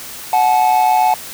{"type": "tone pair together", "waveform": "triangle", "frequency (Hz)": [735.7, 863], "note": ["F#5", "A5"], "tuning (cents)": [-10, -34], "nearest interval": "minor third", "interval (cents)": 276, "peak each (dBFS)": [-11, -11], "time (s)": [0.33, 1.14], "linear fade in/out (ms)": 2, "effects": ["white hiss -31 dBFS RMS until 1.33 s"]}